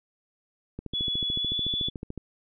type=click train; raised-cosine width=3 ms; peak=-22 dBFS; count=20; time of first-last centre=0.79-2.177 s; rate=13.7 Hz
type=tone with pitch glide; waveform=sine; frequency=3400 to 3438 Hz; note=G#7 to A7; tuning=+40 to -41 cents; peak=-26 dBFS; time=0.93-1.9 s; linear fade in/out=20 ms; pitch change=+19 cents; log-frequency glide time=1.32-1.59 s
effects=none